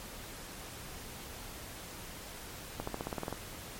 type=accelerating click train; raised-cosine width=1 ms; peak=-21 dBFS; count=10; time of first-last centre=2.8-3.327 s; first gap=74 ms; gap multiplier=0.94; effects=pink hiss -46 dBFS RMS until 3.79 s + MP3 64 kbps